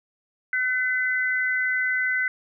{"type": "tone pair together", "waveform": "sine", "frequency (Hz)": [1514.8, 2022], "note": ["F#6", "B6"], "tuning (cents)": [40, 40], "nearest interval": "perfect fourth", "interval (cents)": 500, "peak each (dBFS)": -24, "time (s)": [0.53, 2.28], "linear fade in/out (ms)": 2, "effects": []}